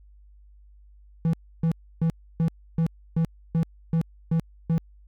triangle tone bursts, 164.1 Hz, E3, 8 cents flat, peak -17 dBFS, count 10, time 1.25-4.78 s, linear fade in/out 0 ms, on 83 ms, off 300 ms, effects added 50 Hz sine -49 dBFS peak until 5.07 s

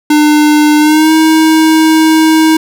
square tone with pitch glide, 300 to 317.1 Hz, D4 to D#4, +37 to +33 cents, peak -5 dBFS, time 0.1-2.57 s, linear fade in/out 5 ms, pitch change +96 cents, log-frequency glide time 0.78-1.12 s, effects none

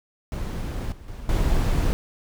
brown noise with level steps, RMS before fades -28 / -42 / -36 / -21 dBFS, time 0.32-1.93 s, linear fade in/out 0 ms, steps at 0.92 / 1.08 / 1.29 s, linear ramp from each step 2 ms, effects none

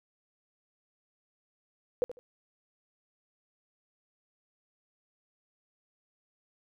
sine tone with echo, 493.9 Hz, B4, in tune, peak -23 dBFS, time 2.02-2.04 s, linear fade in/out 0 ms, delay 75 ms, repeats 2, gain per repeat -13 dB, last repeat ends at 2.19 s, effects none

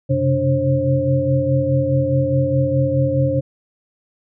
sine tone cluster, 92.7 / 131.9 / 136.7 / 292.8 / 534 Hz, F#2 / C3 / C#3 / D4 / C5, +4 / +14 / -24 / -5 / +35 cents, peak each -27 / -19 / -21 / -23 / -19 dBFS, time 0.09-3.41 s, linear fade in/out 20 ms, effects none

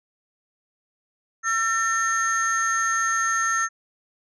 sine tone cluster, 1347 / 1812 / 6400 Hz, E6 / A#6 / G8, +37 / -50 / +35 cents, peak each -22 / -23 / -26 dBFS, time 1.43-3.69 s, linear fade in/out 50 ms, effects tanh soft clip ceiling -15 dBFS

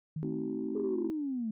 sine tone with exponential decay, 156.5 Hz, D#3, 10 cents sharp, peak -32 dBFS, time 0.16-1.04 s, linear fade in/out 5 ms, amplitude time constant 190 ms
sine chord, A diminished seventh, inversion none, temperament just, 220 / 264 / 316.8 / 380.2 Hz, A3 / C4 / Eb4 / Gb4, 0 / +16 / +31 / +47 cents, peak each -38 / -37 / -37 / -38 dBFS, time 0.23-1.1 s, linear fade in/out 0 ms
sine linear sweep, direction down, 420.4 to 211.1 Hz, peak -31 dBFS, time 0.75-1.51 s, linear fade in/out 5 ms
effects tanh soft clip ceiling -23 dBFS

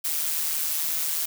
blue noise with amplitude modulation, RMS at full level -24 dBFS, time 0.04-1.26 s, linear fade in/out 10 ms, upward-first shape sine, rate 156 Hz, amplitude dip 60%, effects none

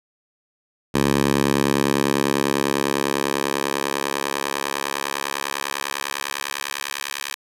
10% pulse tone with high-pass filter sweep, 70 Hz, C#2, 18 cents sharp, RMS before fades -23 dBFS, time 0.94-7.35 s, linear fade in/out 10 ms, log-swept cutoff 160 to 1900 Hz, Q 0.74, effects resampled to 32000 Hz

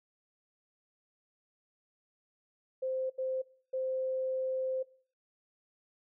sine tone bursts at uneven times, 521 Hz, C5, 7 cents flat, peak -31 dBFS, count 3, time 2.82-3.1 / 3.18-3.42 / 3.73-4.83 s, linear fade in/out 10 ms, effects noise-tail reverb RT60 0.5 s tail -21 dB re dry

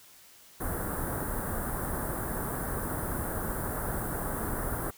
pink band-stop noise, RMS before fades -33 dBFS, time 0.6-4.91 s, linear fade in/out 10 ms, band 1700 to 9000 Hz, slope 48 dB/octave, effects white hiss -55 dBFS RMS until 4.97 s

